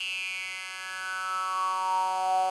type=tone with high-pass filter sweep; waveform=10% pulse; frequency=187.1 Hz; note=F#3; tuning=20 cents sharp; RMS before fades=-30 dBFS; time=0-2.5 s; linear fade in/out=5 ms; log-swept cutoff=2800 to 690 Hz; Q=9.1; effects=resampled to 24000 Hz + 8-bit